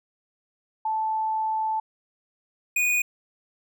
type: tone pair in turn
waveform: sine / square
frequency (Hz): 876 / 2468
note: A5 / D#7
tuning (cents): -8 / -15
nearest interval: octave + tritone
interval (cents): 1793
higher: second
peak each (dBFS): -23 / -21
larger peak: second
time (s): 0.85-1.8 / 2.76-3.02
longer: first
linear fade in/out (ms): 5
effects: none